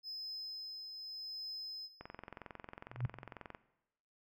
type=tone with tremolo; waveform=triangle; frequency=5100 Hz; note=D#8; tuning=42 cents sharp; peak=-39 dBFS; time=0.03-1.9 s; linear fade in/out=50 ms; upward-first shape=triangle; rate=0.85 Hz; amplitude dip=40%
type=click train; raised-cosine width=0.5 ms; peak=-31 dBFS; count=35; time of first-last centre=2.01-3.548 s; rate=22.1 Hz
type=tone with exponential growth; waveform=sine; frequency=122.9 Hz; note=B2; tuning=8 cents flat; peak=-29 dBFS; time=2.88-3.06 s; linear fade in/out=5 ms; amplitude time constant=38 ms
effects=noise-tail reverb RT60 0.9 s tail -17 dB re dry